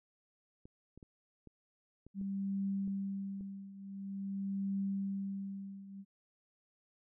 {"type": "clicks", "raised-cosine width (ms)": 3, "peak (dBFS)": -40, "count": 8, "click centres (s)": [0.655, 0.976, 1.028, 1.473, 2.066, 2.213, 2.877, 3.409]}
{"type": "tone with tremolo", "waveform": "sine", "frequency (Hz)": 196.2, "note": "G3", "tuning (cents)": 2, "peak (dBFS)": -32, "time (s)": [2.14, 6.05], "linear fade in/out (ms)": 50, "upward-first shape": "triangle", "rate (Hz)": 0.47, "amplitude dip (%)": 85}
{"effects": []}